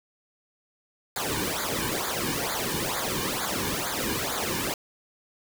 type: noise with flanger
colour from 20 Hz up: pink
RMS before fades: -29 dBFS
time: 1.16-4.74 s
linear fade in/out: 2 ms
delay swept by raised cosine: 0.35 to 1.55 ms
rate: 2.2 Hz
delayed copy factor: -0.9
effects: none